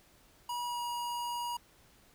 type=tone with pitch glide; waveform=square; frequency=966 to 957.7 Hz; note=B5 to A#5; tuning=-39 to +46 cents; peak=-35 dBFS; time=0.49-1.57 s; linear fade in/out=5 ms; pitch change=-15 cents; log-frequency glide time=0.66-0.81 s; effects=pink hiss -63 dBFS RMS until 2.14 s